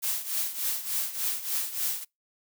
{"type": "noise with tremolo", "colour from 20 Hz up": "blue", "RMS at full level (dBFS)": -27, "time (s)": [0.02, 2.05], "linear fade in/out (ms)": 20, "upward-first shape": "triangle", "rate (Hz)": 3.4, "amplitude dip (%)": 80, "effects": ["noise-tail reverb RT60 0.2 s tail -26 dB re dry"]}